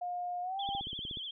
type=tone with pitch glide; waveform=sine; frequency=712 to 794.6 Hz; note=F5 to G5; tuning=+33 to +23 cents; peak=-34 dBFS; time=0.01-0.81 s; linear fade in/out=10 ms; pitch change=+190 cents; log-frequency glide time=0.42-0.6 s
type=tone with vibrato; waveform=sine; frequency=3270 Hz; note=G#7; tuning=28 cents flat; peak=-38 dBFS; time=0.59-1.31 s; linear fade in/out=5 ms; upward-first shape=triangle; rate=14 Hz; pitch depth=130 cents each way
type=click train; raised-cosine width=3 ms; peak=-33 dBFS; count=9; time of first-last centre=0.69-1.172 s; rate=16.6 Hz
effects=none